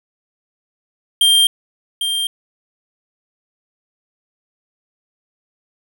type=tone with echo; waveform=square; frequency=3184 Hz; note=G7; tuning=26 cents sharp; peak=-10 dBFS; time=1.21-1.47 s; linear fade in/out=2 ms; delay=800 ms; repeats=1; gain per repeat=-8 dB; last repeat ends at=2.27 s; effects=none